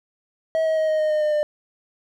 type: tone with pitch steps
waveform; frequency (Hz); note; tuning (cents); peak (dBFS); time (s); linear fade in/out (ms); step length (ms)
triangle; 642 / 635.7 / 629.5 / 623.4 / 617.3 / 611.2 / 605.3 / 599.4; E5 / D#5 / D#5 / D#5 / D#5 / D#5 / D#5 / D5; -46 / +37 / +20 / +3 / -14 / -31 / -48 / +35; -16; 0.55-1.43; 0; 110
effects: none